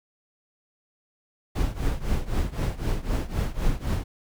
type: noise with tremolo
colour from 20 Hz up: brown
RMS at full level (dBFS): -22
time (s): 1.55-4.04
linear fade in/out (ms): 10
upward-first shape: triangle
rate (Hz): 3.9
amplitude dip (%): 90
effects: none